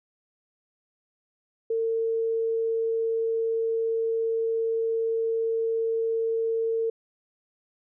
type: tone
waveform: sine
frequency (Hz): 452.9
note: A#4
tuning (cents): -50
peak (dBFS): -23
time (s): 1.7-6.9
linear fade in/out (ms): 5
effects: none